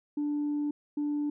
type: tone pair in turn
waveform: sine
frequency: 293.7 / 293.7 Hz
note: D4 / D4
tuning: 0 / 0 cents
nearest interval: unison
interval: 0 cents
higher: neither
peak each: -26 dBFS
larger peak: neither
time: 0.17-0.71 / 0.97-1.3 s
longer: first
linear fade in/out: 5 ms
effects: tanh soft clip ceiling -25 dBFS